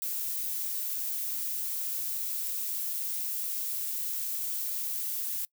violet noise, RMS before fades -33 dBFS, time 0.02-5.45 s, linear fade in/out 0 ms, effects noise-tail reverb RT60 0.1 s tail -24 dB re dry

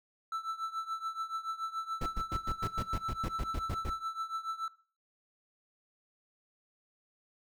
triangle tone with tremolo, 1324 Hz, E6, 7 cents sharp, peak -29 dBFS, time 0.32-4.68 s, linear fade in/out 2 ms, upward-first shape triangle, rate 7 Hz, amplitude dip 85%
brown noise bursts, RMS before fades -34 dBFS, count 13, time 2.01-3.899 s, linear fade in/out 5 ms, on 53 ms, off 100 ms
effects noise-tail reverb RT60 0.4 s tail -18 dB re dry

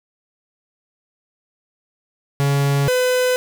45% pulse tone pair in turn, 140.5 / 503.7 Hz, C#3 / B4, +24 / +34 cents, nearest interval octave + minor seventh, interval 2210 cents, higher second, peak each -15 dBFS, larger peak neither, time 2.4-2.88 / 2.88-3.36 s, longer neither, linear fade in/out 0 ms, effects none

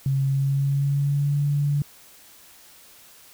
sine tone with pitch glide, 136 to 144.09 Hz, C#3 to D3, -33 to -33 cents, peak -19 dBFS, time 0.06-1.82 s, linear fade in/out 2 ms, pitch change +100 cents, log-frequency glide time 0.24-1.38 s, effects white hiss -50 dBFS RMS until 3.33 s

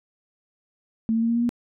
sine tone with pitch steps, 224.1 / 227.1 / 230.1 / 233.2 / 236.3 / 239.5 Hz, A3 / A#3 / A#3 / A#3 / A#3 / A#3, +32 / -45 / -22 / +1 / +24 / +47 cents, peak -19 dBFS, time 1.09-1.492 s, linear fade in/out 0 ms, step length 67 ms, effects none

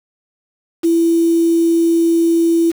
sine tone with quantisation, 333.5 Hz, E4, 20 cents sharp, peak -10 dBFS, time 0.83-2.72 s, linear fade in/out 20 ms, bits 5, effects none

